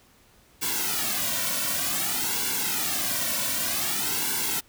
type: noise with flanger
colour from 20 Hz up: white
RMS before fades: -27 dBFS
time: 0.61-4.61 s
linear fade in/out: 20 ms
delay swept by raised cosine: 1.6 to 2.45 ms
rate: 0.54 Hz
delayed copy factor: -1
effects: pink hiss -58 dBFS RMS until 4.68 s